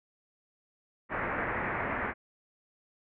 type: low-pass noise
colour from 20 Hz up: white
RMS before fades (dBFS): -33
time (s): 1.09-2.14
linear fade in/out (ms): 50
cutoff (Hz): 2100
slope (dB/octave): 48
effects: none